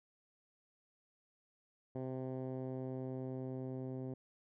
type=tone with low-pass filter sweep; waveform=10% pulse; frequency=130 Hz; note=C3; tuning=11 cents flat; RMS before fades=-42 dBFS; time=1.95-4.14 s; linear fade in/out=5 ms; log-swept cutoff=560 to 360 Hz; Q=0.76; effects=none